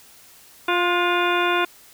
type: harmonic tone with a mistuned harmonic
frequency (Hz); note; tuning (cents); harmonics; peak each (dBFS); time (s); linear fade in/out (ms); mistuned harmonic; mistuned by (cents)
351; F4; +9; 1 / 2 / 3 / 4 / 5 / 6 / 7 / 8 / 10; -23 / -26 / -24 / -24 / -34 / -34 / -27 / -32 / -31; 0.68-1.65; 5; 4; +39
effects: white hiss -49 dBFS RMS until 1.93 s